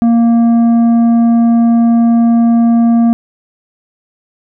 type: tone with tanh clipping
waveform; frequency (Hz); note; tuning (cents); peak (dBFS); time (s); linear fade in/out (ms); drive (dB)
sine; 232.6; A#3; -4; -7; 0.02-3.13; 0; 7
effects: none